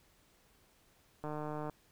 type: click train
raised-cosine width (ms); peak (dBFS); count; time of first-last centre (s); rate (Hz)
1; -27; 70; 1.24-1.697; 151
effects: pink hiss -68 dBFS RMS until 1.91 s